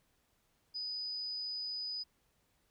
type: tone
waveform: sine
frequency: 4978 Hz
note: D#8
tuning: in tune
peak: -37 dBFS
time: 0.74-2.04 s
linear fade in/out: 20 ms
effects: pink hiss -75 dBFS RMS until 2.7 s